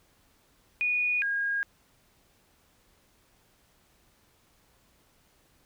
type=tone pair in turn; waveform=sine; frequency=2461 / 1628.4 Hz; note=D#7 / G#6; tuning=-20 / -35 cents; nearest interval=perfect fifth; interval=715 cents; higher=first; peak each=-24 / -26 dBFS; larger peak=first; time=0.81-1.22 / 1.22-1.63 s; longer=neither; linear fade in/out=0 ms; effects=pink hiss -65 dBFS RMS until 5.65 s